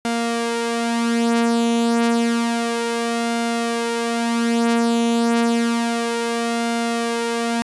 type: tone with flanger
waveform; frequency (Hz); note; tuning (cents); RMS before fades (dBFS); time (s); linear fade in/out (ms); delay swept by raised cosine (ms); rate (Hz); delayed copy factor
sawtooth; 233.1; A#3; 0; -20; 0.05-7.62; 0; 1.4 to 4.6; 0.3; +0.55
effects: resampled to 24000 Hz